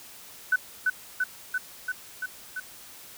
sine tone with echo, 1500 Hz, F#6, 23 cents sharp, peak -18 dBFS, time 0.52-0.56 s, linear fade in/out 5 ms, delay 340 ms, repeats 6, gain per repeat -2 dB, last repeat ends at 2.6 s, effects white hiss -47 dBFS RMS until 3.17 s

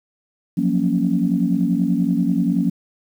sine chord, Gb major seventh, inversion third, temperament equal, 174.61 / 185 / 233.1 / 277.2 Hz, F3 / Gb3 / Bb3 / Db4, 0 / 0 / 0 / 0 cents, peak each -21 dBFS, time 0.57-2.7 s, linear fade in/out 10 ms, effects tanh soft clip ceiling -5 dBFS + 8-bit

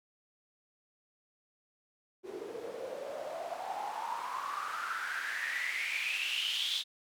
white noise with band-pass filter sweep, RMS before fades -37 dBFS, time 2.23-6.84 s, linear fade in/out 50 ms, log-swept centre 370 to 3600 Hz, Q 8.5, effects none

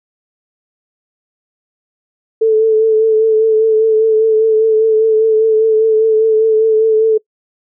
sine tone with vibrato, 440 Hz, A4, in tune, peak -7 dBFS, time 2.41-7.18 s, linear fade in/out 10 ms, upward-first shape triangle, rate 5 Hz, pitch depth 32 cents each way, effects noise-tail reverb RT60 0.1 s tail -24 dB re dry

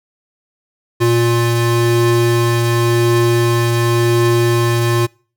square tone pair together, 117.74 / 352.3 Hz, A#2 / F4, +18 / +15 cents, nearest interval octave + perfect fifth, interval 1897 cents, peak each -15 dBFS, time 1-5.07 s, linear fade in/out 20 ms, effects noise-tail reverb RT60 0.4 s tail -25 dB re dry

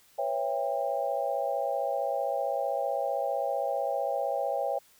sine chord, C# half-diminished seventh, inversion third, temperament just, 498.9 / 554.4 / 665.2 / 798.3 Hz, B4 / C#5 / E5 / G5, +17 / 0 / +16 / +31 cents, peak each -36 / -31 / -33 / -32 dBFS, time 0.18-4.79 s, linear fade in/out 10 ms, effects white hiss -61 dBFS RMS until 4.99 s

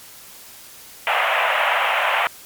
pink band-pass noise, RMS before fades -19 dBFS, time 1.07-2.27 s, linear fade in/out 0 ms, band 600 to 3000 Hz, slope 48 dB/octave, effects white hiss -42 dBFS RMS until 2.45 s + MP3 96 kbps

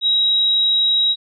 sine tone, 3833 Hz, A#7, 47 cents sharp, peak -13 dBFS, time 0.01-1.16 s, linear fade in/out 50 ms, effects none

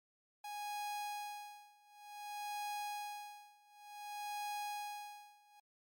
45% pulse tone with tremolo, 828 Hz, G#5, 5 cents flat, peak -39 dBFS, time 0.44-5.6 s, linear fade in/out 5 ms, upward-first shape sine, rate 0.55 Hz, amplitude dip 95%, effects MP3 96 kbps

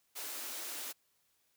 white high-pass noise, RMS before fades -42 dBFS, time 0.15-0.93 s, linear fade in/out 20 ms, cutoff 240 Hz, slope 96 dB/octave, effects white hiss -75 dBFS RMS until 1.56 s

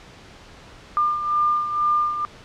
sine beating tone pair, 1200 / 1202.1 Hz, D6 / D6, +37 / +40 cents, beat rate 2.1 Hz, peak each -19 / -26 dBFS, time 0.97-2.25 s, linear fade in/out 0 ms, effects pink hiss -45 dBFS RMS until 2.44 s + low-pass 5000 Hz 12 dB/octave

